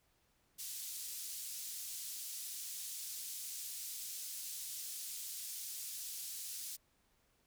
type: band-pass noise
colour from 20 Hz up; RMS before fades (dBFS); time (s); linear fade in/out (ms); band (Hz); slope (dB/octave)
white; -45; 0.58-6.77; 20; 4700 to 13000; 12
effects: pink hiss -75 dBFS RMS until 7.46 s